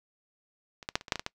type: clicks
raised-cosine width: 0.2 ms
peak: -27 / -15 / -8 / -26 / -25 / -7 / -15 / -17 / -14 dBFS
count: 9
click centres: 0.828 / 0.889 / 0.955 / 1.011 / 1.082 / 1.122 / 1.157 / 1.195 / 1.264 s
effects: noise-tail reverb RT60 0.1 s tail -23 dB re dry